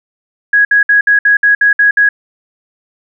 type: tone bursts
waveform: sine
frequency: 1661.2 Hz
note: G#6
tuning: in tune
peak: -5 dBFS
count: 9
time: 0.53-2.09 s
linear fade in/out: 5 ms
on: 120 ms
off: 60 ms
effects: none